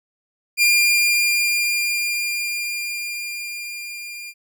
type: tone with level ramp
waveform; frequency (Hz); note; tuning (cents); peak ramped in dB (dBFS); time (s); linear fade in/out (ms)
sawtooth; 2402; D7; +38; -9 to -29; 0.57-4.34; 50
effects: none